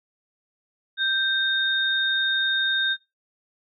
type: tone pair together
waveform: sine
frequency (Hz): 1568 / 3684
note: G6 / A#7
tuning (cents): 0 / -21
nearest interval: octave + minor third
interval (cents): 1479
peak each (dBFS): -23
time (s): 0.97-2.97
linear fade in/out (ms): 50
effects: noise-tail reverb RT60 0.2 s tail -18 dB re dry